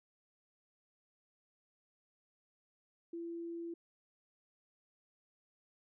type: tone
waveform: sine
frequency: 337.5 Hz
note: E4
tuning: 41 cents sharp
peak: -40 dBFS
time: 3.13-3.74 s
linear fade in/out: 5 ms
effects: none